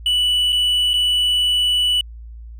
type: tone with dropouts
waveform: triangle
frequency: 2961 Hz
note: F#7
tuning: 1 cent sharp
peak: -13 dBFS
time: 0.06-2.01 s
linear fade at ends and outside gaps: 2 ms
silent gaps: 0.523-0.527 / 0.934-0.939 s
effects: added 57 Hz sine -33 dBFS peak until 2.59 s